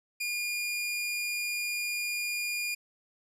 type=tone; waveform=sawtooth; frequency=2425 Hz; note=D#7; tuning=45 cents flat; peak=-27 dBFS; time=0.2-2.75 s; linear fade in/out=10 ms; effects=resampled to 32000 Hz